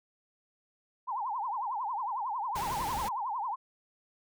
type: tone with vibrato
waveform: sine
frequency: 922 Hz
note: A#5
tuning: 19 cents flat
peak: -31 dBFS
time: 1.07-3.56 s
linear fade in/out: 20 ms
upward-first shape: triangle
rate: 11 Hz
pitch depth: 280 cents each way
type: noise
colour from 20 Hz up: pink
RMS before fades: -39 dBFS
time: 2.55-3.09 s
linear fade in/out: 10 ms
effects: none